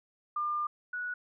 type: tone pair in turn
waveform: sine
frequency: 1200 / 1467.8 Hz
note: D6 / F#6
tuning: +37 / -14 cents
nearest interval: minor third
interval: 349 cents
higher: second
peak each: -29 / -33 dBFS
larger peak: first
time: 0.36-0.67 / 0.93-1.14 s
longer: first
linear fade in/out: 5 ms
effects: none